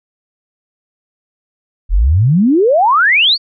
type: exponential sweep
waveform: sine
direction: up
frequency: 37.9 to 4699 Hz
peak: -7 dBFS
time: 1.89-3.38 s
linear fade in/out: 50 ms
effects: none